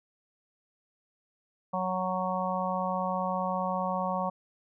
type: harmonic tone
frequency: 185 Hz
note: F#3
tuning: in tune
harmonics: 1 / 3 / 4 / 5 / 6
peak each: -34 / -34 / -34 / -34 / -34 dBFS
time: 1.73-4.3 s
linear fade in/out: 10 ms
effects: none